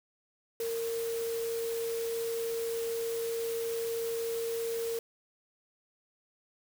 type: tone in noise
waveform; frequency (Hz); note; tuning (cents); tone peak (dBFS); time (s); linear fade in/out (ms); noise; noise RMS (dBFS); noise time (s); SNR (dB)
sine; 460; A#4; -23; -31; 0.6-4.99; 2; white; -43; 0.6-4.99; +9
effects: none